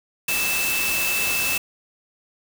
sine tone in noise, 2636 Hz, E7, 1 cent flat, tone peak -23 dBFS, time 0.28-1.58 s, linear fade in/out 5 ms, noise white, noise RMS -25 dBFS, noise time 0.28-1.58 s, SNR -1 dB, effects none

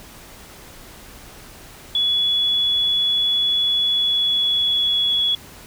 sine tone with pitch glide, 3397 to 3372 Hz, G#7 to G#7, +38 to +26 cents, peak -16 dBFS, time 1.95-5.35 s, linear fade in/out 2 ms, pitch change -12 cents, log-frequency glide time 3.84-5.15 s, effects pink hiss -42 dBFS RMS until 5.66 s

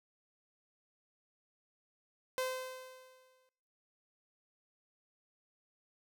sawtooth tone with exponential decay, 515 Hz, C5, 28 cents flat, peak -28 dBFS, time 2.38-3.49 s, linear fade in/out 0 ms, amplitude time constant 240 ms, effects noise-tail reverb RT60 1.0 s tail -24 dB re dry

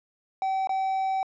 triangle tone with dropouts, 767 Hz, G5, 38 cents flat, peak -22 dBFS, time 0.42-1.23 s, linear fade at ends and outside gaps 1 ms, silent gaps 0.672-0.693 s, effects resampled to 16000 Hz

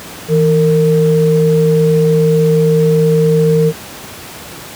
sine tone pair together, 161.8 / 457.6 Hz, E3 / A#4, -32 / -32 cents, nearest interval octave + tritone, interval 1800 cents, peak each -10 dBFS, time 0.28-3.73 s, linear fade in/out 50 ms, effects pink hiss -30 dBFS RMS until 4.75 s + high-pass 100 Hz 12 dB/octave

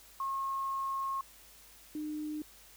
sine tone pair in turn, 1082 / 303.6 Hz, C#6 / D#4, -42 / -42 cents, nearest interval octave + minor seventh, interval 2200 cents, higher first, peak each -32 / -35 dBFS, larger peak first, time 0.2-1.21 / 1.95-2.42 s, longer first, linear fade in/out 2 ms, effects added 50 Hz sine -65 dBFS peak until 2.76 s + white hiss -57 dBFS RMS until 2.76 s

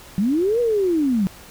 sine linear two-way sweep, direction up then down, 180 to 490 to 180 Hz, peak -16 dBFS, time 0.18-1.27 s, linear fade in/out 0 ms, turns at 0.6 s, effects pink hiss -43 dBFS RMS until 1.5 s

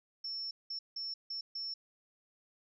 sine tone bursts at uneven times, 5400 Hz, E8, 41 cents sharp, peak -37 dBFS, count 5, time 0.24-0.51 / 0.7-0.79 / 0.96-1.14 / 1.3-1.41 / 1.55-1.74 s, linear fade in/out 5 ms, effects none

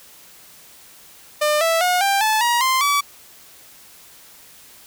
sawtooth tone with pitch steps, 600 / 658.1 / 721.8 / 791.7 / 868.4 / 952.4 / 1044.7 / 1145.8 Hz, D5 / E5 / F#5 / G5 / A5 / A#5 / C6 / D6, +37 / -3 / -43 / +17 / -23 / +37 / -3 / -43 cents, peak -12 dBFS, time 1.41-3.01 s, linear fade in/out 10 ms, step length 200 ms, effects white hiss -46 dBFS RMS until 4.86 s

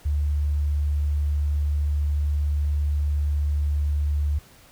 sine tone, 73.3 Hz, D2, 3 cents flat, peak -20 dBFS, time 0.05-4.39 s, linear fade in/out 10 ms, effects pink hiss -52 dBFS RMS until 4.71 s

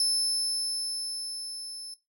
30% pulse tone with level ramp, 5260 Hz, E8, 5 cents flat, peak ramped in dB -18 to -34 dBFS, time 0-1.94 s, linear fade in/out 2 ms, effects noise-tail reverb RT60 0.2 s tail -18 dB re dry

